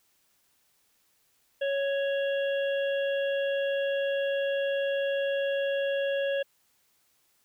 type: harmonic tone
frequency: 554.4 Hz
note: C#5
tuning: in tune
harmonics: 1 / 3 / 5 / 6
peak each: -26 / -36 / -40 / -42 dBFS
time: 1.61-6.43 s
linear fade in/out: 10 ms
effects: white hiss -69 dBFS RMS until 7.44 s